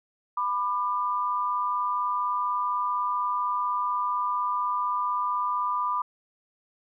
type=tone pair together; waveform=sine; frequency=992 / 1196.2 Hz; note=B5 / D6; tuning=+7 / +31 cents; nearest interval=minor third; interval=324 cents; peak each=-27 / -27 dBFS; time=0.37-6.02 s; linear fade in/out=5 ms; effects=none